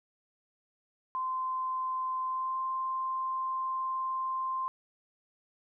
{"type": "tone with pitch glide", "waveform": "sine", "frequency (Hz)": [1036, 1046.8], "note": ["C6", "C6"], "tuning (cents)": [-17, 0], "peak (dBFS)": -30, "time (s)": [1.15, 4.68], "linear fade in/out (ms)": 0, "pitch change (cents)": 17, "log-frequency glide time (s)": [2.26, 2.58], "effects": []}